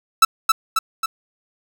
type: tone with echo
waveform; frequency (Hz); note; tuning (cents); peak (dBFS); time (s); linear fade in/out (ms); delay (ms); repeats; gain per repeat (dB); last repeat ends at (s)
45% pulse; 1318.5; E6; 0; -7; 0.22-0.25; 5; 270; 3; -4; 1.06
effects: none